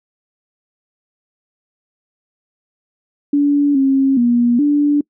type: tone with pitch steps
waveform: sine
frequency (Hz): 287.3 / 270.2 / 239.6 / 291.3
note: D4 / C#4 / A#3 / D4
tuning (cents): -38 / -44 / +48 / -14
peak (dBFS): -10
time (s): 3.33-5.01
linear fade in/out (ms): 5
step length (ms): 420
effects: noise-tail reverb RT60 0.1 s tail -25 dB re dry